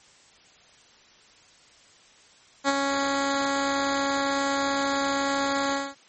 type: tone with ADSR envelope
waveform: 10% pulse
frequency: 277.2 Hz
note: C#4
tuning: in tune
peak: -10 dBFS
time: 2.64-5.95 s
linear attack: 45 ms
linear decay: 33 ms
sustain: -5 dB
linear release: 230 ms
effects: white hiss -55 dBFS RMS until 6.08 s + MP3 32 kbps